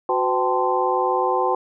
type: tone cluster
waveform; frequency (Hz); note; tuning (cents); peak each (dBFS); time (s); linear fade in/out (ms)
sine; 368.5 / 508 / 779 / 878 / 1038; F#4 / B4 / G5 / A5 / C6; -7 / +49 / -11 / -4 / -14; -24; 0.09-1.55; 2
effects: none